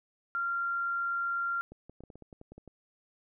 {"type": "tone", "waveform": "sine", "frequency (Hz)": 1384, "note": "F6", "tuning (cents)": -16, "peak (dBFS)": -29, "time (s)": [0.35, 1.61], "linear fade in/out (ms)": 0}
{"type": "clicks", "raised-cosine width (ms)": 2, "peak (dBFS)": -35, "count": 12, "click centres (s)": [1.72, 1.896, 2.006, 2.037, 2.102, 2.156, 2.223, 2.328, 2.414, 2.52, 2.58, 2.677]}
{"effects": []}